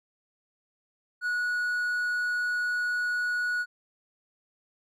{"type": "tone", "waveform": "triangle", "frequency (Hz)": 1462, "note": "F#6", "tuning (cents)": -21, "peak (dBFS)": -24, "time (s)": [1.21, 3.66], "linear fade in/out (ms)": 50, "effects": []}